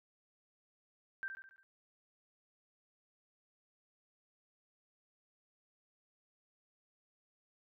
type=tone with echo; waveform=sine; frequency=1568 Hz; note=G6; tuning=in tune; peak=-37 dBFS; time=1.23-1.28 s; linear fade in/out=0 ms; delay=70 ms; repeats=5; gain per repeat=-6 dB; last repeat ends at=1.63 s; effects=none